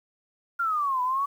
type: exponential two-way sweep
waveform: sine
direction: down then up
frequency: 1411 to 987.8 to 1141 Hz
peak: -23 dBFS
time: 0.59-1.26 s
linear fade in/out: 10 ms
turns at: 1.02 s
effects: 9-bit